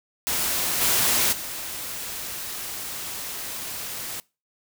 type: noise with level steps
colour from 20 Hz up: white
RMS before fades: -25 / -21 / -33 dBFS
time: 0.27-4.2 s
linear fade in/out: 0 ms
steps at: 0.81 / 1.32 s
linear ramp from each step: 10 ms
effects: noise-tail reverb RT60 0.3 s tail -24 dB re dry